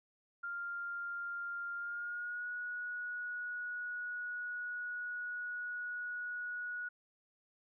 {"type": "tone with pitch glide", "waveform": "sine", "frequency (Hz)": [1396.9, 1459.6], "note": ["F6", "F#6"], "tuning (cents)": [0, -24], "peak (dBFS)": -38, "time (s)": [0.43, 6.89], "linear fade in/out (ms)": 10, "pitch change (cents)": 76, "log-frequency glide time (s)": [1.76, 2.47], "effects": []}